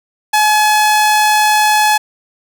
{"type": "tone", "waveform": "sawtooth", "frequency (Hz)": 850, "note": "G#5", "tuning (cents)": 40, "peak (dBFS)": -5, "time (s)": [0.33, 1.98], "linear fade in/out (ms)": 10, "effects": []}